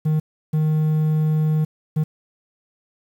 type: tone bursts at uneven times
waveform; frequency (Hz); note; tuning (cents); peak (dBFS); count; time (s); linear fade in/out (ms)
triangle; 154.9; D#3; -7; -14; 3; 0.05-0.2 / 0.53-1.65 / 1.96-2.04; 10
effects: 8-bit